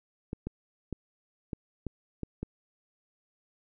clicks, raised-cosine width 3 ms, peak -21 dBFS, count 7, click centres 0.331 / 0.47 / 0.927 / 1.532 / 1.867 / 2.233 / 2.43 s, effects none

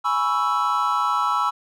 triangle chord, C# minor seventh, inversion second, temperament equal with one note detuned, 834.9 / 987.8 / 1108.7 / 1318.5 Hz, G#5 / B5 / C#6 / E6, +9 / 0 / 0 / 0 cents, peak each -26 / -23 / -24 / -20 dBFS, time 0.04-1.51 s, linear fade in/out 20 ms, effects none

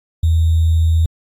sine tone with sample-and-hold, 81.5 Hz, E2, 19 cents flat, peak -10 dBFS, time 0.23-1.06 s, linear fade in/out 5 ms, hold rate 3675 Hz, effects AAC 64 kbps

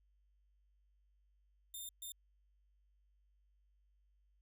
5% pulse tone bursts at uneven times, 3617 Hz, A7, 47 cents sharp, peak -37 dBFS, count 2, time 1.74-1.89 / 2.02-2.12 s, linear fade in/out 2 ms, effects added 50 Hz sine -70 dBFS peak until 4.41 s

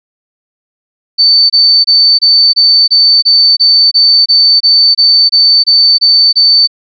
sine tone bursts, 4541 Hz, C#8, 41 cents sharp, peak -3 dBFS, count 16, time 1.18-6.675 s, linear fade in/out 20 ms, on 320 ms, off 25 ms, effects none

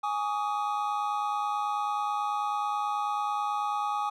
triangle chord, Ab suspended fourth, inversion none, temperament equal with one note detuned, 830.6 / 1135.3 / 1244.5 Hz, Ab5 / Db6 / Eb6, 0 / +41 / 0 cents, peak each -28 / -32 / -31 dBFS, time 0.03-4.1 s, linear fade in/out 10 ms, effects none

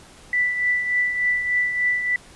sine tone with tremolo, 1975.5 Hz, B6, in tune, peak -16 dBFS, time 0.33-2.16 s, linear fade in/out 2 ms, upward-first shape triangle, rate 3.4 Hz, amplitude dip 60%, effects pink hiss -47 dBFS RMS until 2.35 s + resampled to 24000 Hz

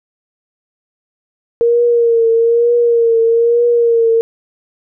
sine tone with vibrato, 466.2 Hz, A#4, in tune, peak -8 dBFS, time 1.61-4.21 s, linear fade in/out 0 ms, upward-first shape triangle, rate 1.1 Hz, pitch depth 47 cents each way, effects none

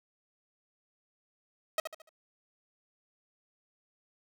sawtooth tone with echo, 635 Hz, D#5, 35 cents sharp, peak -23 dBFS, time 1.78-1.8 s, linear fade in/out 2 ms, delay 73 ms, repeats 4, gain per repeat -8 dB, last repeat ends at 2.092 s, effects none

